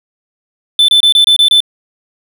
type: tone bursts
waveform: triangle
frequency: 3522 Hz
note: A7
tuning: 1 cent sharp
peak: -3 dBFS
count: 7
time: 0.79-1.604 s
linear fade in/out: 2 ms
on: 94 ms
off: 26 ms
effects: none